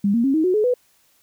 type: tone with pitch steps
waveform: sine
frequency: 201.1 / 233.7 / 271.6 / 315.6 / 366.7 / 426.1 / 495.2 Hz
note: G3 / A#3 / C#4 / D#4 / F#4 / G#4 / B4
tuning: +44 / +5 / -35 / +25 / -15 / +44 / +5 cents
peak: -15 dBFS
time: 0.04-0.74 s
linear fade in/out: 5 ms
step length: 100 ms
effects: white hiss -60 dBFS RMS until 1.22 s